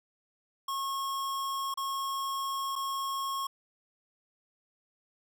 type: tone with dropouts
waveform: square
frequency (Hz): 1089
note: C#6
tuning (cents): -31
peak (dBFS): -32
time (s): 0.68-3.47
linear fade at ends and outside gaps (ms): 5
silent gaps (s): 1.741-1.773 / 2.756-2.76
effects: none